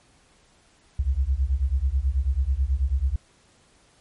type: beating tone pair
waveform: sine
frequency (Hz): 62.3 / 71.5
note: B1 / D2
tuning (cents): +16 / -46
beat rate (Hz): 9.2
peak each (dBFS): -23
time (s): 0.99-3.16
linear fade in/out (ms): 5
effects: pink hiss -59 dBFS RMS until 4 s + MP3 48 kbps